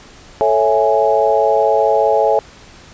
sine chord, A major seventh, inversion none, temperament equal, 440 / 554.4 / 659.3 / 830.6 Hz, A4 / C#5 / E5 / G#5, 0 / 0 / 0 / 0 cents, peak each -16 dBFS, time 0.41-2.39 s, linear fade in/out 0 ms, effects pink hiss -41 dBFS RMS until 2.93 s + resampled to 16000 Hz

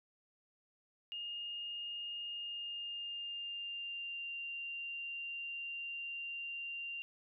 sine tone with pitch glide, 2838 to 2778 Hz, F7 to F7, +27 to -10 cents, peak -40 dBFS, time 1.12-7.02 s, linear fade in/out 0 ms, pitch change -37 cents, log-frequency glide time 2.28-4.37 s, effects none

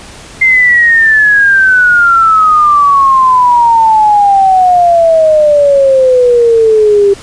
sine exponential sweep, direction down, 2100 to 394.8 Hz, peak -3 dBFS, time 0.41-7.14 s, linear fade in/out 10 ms, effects pink hiss -31 dBFS RMS until 7.22 s + resampled to 22050 Hz

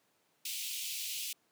pink high-pass noise, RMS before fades -39 dBFS, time 0.45-1.33 s, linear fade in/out 5 ms, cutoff 2500 Hz, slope 48 dB/octave, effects pink hiss -73 dBFS RMS until 1.51 s + high-pass 200 Hz 12 dB/octave

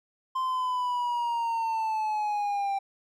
triangle linear sweep, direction down, 1044 to 784 Hz, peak -24 dBFS, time 0.35-2.79 s, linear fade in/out 10 ms, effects none

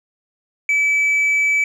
sine tone, 2300 Hz, D7, 37 cents flat, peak -11 dBFS, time 0.69-1.64 s, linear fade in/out 2 ms, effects tanh soft clip ceiling -13 dBFS

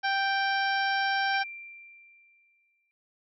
harmonic tone, 784 Hz, G5, in tune, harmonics 1 / 2 / 3 / 4 / 5 / 6 / 7, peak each -28 / -28 / -36 / -38 / -42 / -42 / -39 dBFS, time 0.03-1.44 s, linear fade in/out 20 ms
sine tone with exponential decay, 2363 Hz, D7, 10 cents sharp, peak -34 dBFS, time 1.34-2.91 s, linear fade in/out 0 ms, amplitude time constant 340 ms
effects none

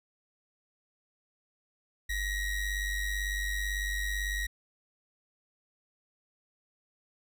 square ring-modulated tone, 967 Hz, B5, 37 cents flat, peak -28 dBFS, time 2.09-4.47 s, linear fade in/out 10 ms, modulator 918 Hz, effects none

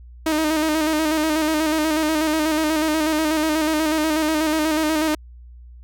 sawtooth tone with vibrato, 311.6 Hz, D#4, 3 cents sharp, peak -14 dBFS, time 0.26-5.15 s, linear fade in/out 5 ms, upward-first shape square, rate 8.2 Hz, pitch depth 40 cents each way, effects added 60 Hz sine -39 dBFS peak until 5.83 s

